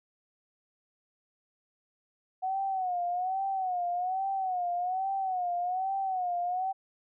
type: tone with vibrato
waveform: sine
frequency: 740 Hz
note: F#5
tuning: in tune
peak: -28 dBFS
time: 2.42-6.73 s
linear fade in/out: 20 ms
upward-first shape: sine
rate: 1.2 Hz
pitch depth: 94 cents each way
effects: none